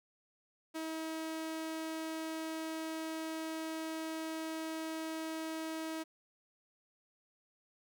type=tone; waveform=sawtooth; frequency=320 Hz; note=D#4; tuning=49 cents sharp; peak=-34 dBFS; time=0.74-6.04 s; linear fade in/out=20 ms; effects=none